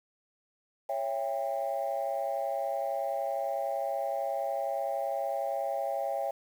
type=chord; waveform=sine; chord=C# diminished; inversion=none; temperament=just; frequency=554.4 / 665.2 / 798.3 Hz; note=C#5 / E5 / G5; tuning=0 / +16 / +31 cents; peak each=-33 dBFS; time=0.89-6.31 s; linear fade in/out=5 ms; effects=tanh soft clip ceiling -22 dBFS + 9-bit